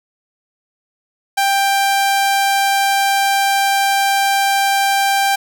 sawtooth tone, 789 Hz, G5, 11 cents sharp, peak -9 dBFS, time 1.37-5.36 s, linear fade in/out 10 ms, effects none

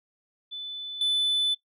sine tone with level steps, 3500 Hz, A7, 10 cents flat, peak -33 / -19 dBFS, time 0.51-1.55 s, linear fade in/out 20 ms, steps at 1.01 s, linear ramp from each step 2 ms, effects noise-tail reverb RT60 0.1 s tail -17 dB re dry + tanh soft clip ceiling -21 dBFS

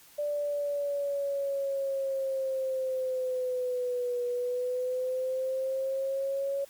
sine linear two-way sweep, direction down then up, 588 to 486.3 to 557 Hz, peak -28 dBFS, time 0.18-6.65 s, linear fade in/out 10 ms, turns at 4.24 s, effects white hiss -56 dBFS RMS until 6.69 s + Opus 48 kbps

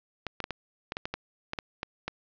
clicks, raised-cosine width 0.3 ms, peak -16 dBFS, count 12, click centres 0.267 / 0.403 / 0.441 / 0.507 / 0.921 / 0.969 / 1.055 / 1.14 / 1.534 / 1.588 / 1.831 / 2.08 s, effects resampled to 16000 Hz + 7-bit

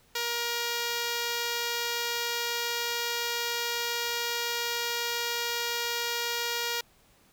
5% pulse tone, 472.8 Hz, A#4, 24 cents sharp, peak -17 dBFS, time 0.15-6.81 s, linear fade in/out 5 ms, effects pink hiss -62 dBFS RMS until 7.32 s

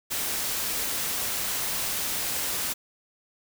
white noise, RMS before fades -29 dBFS, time 0.1-2.74 s, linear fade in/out 20 ms, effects none

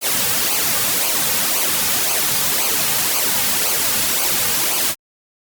white noise with flanger, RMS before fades -18 dBFS, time 0.01-4.95 s, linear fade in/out 50 ms, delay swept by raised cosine 0.54 to 3.04 ms, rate 1.9 Hz, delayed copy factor -0.65, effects Opus 48 kbps

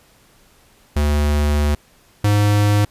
square tone pair in turn, 73.7 / 103.44 Hz, D2 / G#2, +7 / -6 cents, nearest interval tritone, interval 587 cents, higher second, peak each -15 / -13 dBFS, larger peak second, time 0.96-1.75 / 2.24-2.85 s, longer first, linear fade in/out 5 ms, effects pink hiss -53 dBFS RMS until 2.9 s + resampled to 32000 Hz

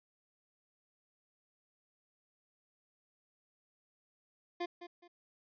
25% pulse tone with echo, 349.1 Hz, F4, 1 cent flat, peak -31 dBFS, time 4.6-4.66 s, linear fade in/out 10 ms, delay 210 ms, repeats 2, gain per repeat -11 dB, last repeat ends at 5.08 s, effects resampled to 11025 Hz

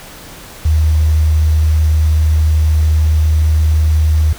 sine tone with quantisation, 77.7 Hz, D#2, 2 cents flat, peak -8 dBFS, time 0.65-4.33 s, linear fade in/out 5 ms, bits 6, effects pink hiss -34 dBFS RMS until 4.38 s

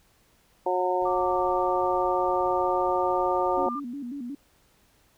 harmonic tone, 181.8 Hz, F#3, 30 cents flat, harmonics 2 / 3 / 4 / 5, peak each -28 / -28 / -28 / -28 dBFS, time 0.66-3.69 s, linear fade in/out 5 ms
brown noise, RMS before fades -48 dBFS, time 1.01-3.67 s, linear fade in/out 5 ms
sine tone with pitch glide, 1174.7 to 1196.6 Hz, D6 to D6, 0 to +32 cents, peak -30 dBFS, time 1.05-3.8 s, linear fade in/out 10 ms, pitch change +32 cents, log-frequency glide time 1.4-3.54 s
sine tone with vibrato, 261.6 Hz, C4, in tune, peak -32 dBFS, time 3.57-4.35 s, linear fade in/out 5 ms, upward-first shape square, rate 5.5 Hz, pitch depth 140 cents each way
effects pink hiss -63 dBFS RMS until 5.17 s

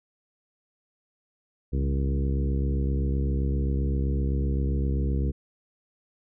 harmonic tone with a mistuned harmonic, 67.7 Hz, C#2, 40 cents flat, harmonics 1 / 2 / 3 / 4 / 5 / 6 / 7, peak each -24 / -30 / -34 / -36 / -38 / -40 / -41 dBFS, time 1.72-5.32 s, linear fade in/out 20 ms, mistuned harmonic 2, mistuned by +44 cents, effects none

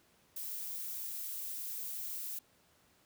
violet noise, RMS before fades -41 dBFS, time 0.36-2.39 s, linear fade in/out 5 ms, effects pink hiss -68 dBFS RMS until 3.05 s + high-pass 80 Hz 12 dB/octave

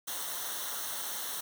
white noise with comb filter, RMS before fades -37 dBFS, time 0.07-1.41 s, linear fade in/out 10 ms, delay 0.41 ms, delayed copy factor -0.75, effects none

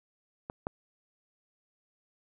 clicks, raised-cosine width 1 ms, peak -23 / -18 dBFS, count 2, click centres 0.499 / 0.669 s, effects none

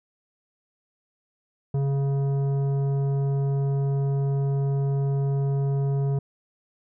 triangle tone with tanh clipping, 138.59 Hz, C#3, in tune, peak -23 dBFS, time 1.74-6.19 s, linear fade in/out 5 ms, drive 15 dB, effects none

